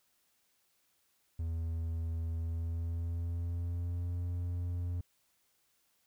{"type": "tone with pitch glide", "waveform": "triangle", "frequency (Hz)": [82.3, 87.7], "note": ["E2", "F2"], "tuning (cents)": [-2, 8], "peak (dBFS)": -31, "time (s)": [1.39, 5.01], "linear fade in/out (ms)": 5, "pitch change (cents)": 110, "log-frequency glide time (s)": [2.36, 4.18], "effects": ["white hiss -74 dBFS RMS until 6.06 s"]}